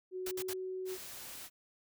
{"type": "tone with pitch glide", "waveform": "sine", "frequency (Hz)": [370, 373.2], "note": ["F#4", "F#4"], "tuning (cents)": [0, 15], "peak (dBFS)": -37, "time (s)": [0.11, 0.98], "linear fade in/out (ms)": 50, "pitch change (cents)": 15, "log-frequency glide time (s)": [0.4, 0.48]}
{"type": "noise bursts", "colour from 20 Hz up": "white", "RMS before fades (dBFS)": -41, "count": 3, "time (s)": [0.26, 0.535], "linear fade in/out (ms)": 5, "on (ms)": 53, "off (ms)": 58}
{"type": "noise", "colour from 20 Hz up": "white", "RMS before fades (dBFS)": -47, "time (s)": [0.85, 1.5], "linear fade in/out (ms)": 50}
{"effects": []}